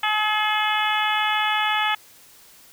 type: harmonic tone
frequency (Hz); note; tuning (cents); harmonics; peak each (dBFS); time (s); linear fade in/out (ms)
426.2; G#4; +45; 2 / 3 / 4 / 5 / 6 / 7 / 8; -24 / -26 / -27 / -28 / -29 / -29 / -30; 0.03-1.95; 5
effects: white hiss -50 dBFS RMS until 2.72 s